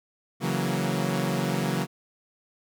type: chord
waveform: sawtooth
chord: F# dominant seventh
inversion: second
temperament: equal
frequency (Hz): 138.59 / 164.81 / 185 / 233.1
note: C#3 / E3 / F#3 / A#3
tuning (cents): 0 / 0 / 0 / 0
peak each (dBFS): -26 / -27 / -25 / -28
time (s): 0.4-1.87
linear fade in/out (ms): 50
effects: none